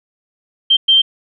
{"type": "tone bursts at uneven times", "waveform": "sine", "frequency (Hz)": 3145, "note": "G7", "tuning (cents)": 5, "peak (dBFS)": -7, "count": 2, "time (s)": [[0.7, 0.77], [0.88, 1.02]], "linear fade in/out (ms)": 10, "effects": []}